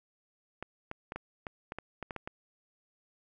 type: clicks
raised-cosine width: 0.5 ms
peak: -23 dBFS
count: 11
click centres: 0.626 / 0.914 / 1.121 / 1.16 / 1.468 / 1.721 / 1.786 / 2.027 / 2.108 / 2.163 / 2.275 s
effects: none